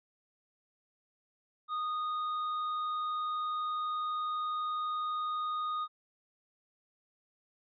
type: tone with tanh clipping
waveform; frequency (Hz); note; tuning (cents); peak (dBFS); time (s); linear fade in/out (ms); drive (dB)
triangle; 1236; D#6; -12; -33; 1.68-5.88; 50; 10
effects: resampled to 11025 Hz